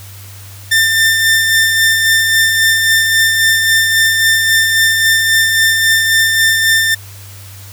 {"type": "tone with tremolo", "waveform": "sawtooth", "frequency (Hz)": 1793, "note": "A6", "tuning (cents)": 32, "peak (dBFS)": -4, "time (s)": [0.71, 6.95], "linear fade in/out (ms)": 10, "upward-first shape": "sine", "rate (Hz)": 3.7, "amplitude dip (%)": 35, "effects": ["added 98 Hz sine -32 dBFS peak until 7.72 s", "white hiss -37 dBFS RMS until 7.72 s"]}